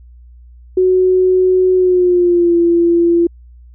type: tone with pitch glide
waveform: sine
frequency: 370 to 341.3 Hz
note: F#4 to F4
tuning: 0 to -40 cents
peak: -8 dBFS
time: 0.77-3.27 s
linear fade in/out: 5 ms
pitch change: -140 cents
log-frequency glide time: 1.75-2.56 s
effects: added 60 Hz sine -37 dBFS peak until 3.74 s